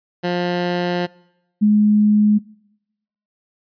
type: tone pair in turn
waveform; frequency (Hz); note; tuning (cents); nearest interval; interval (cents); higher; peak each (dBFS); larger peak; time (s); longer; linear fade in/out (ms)
15% pulse / sine; 176.6 / 210; F3 / G#3; +20 / +19; minor third; 299; second; -12 / -10; second; 0.23-1.07 / 1.61-2.39; first; 20
effects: noise-tail reverb RT60 0.9 s tail -24 dB re dry + resampled to 11025 Hz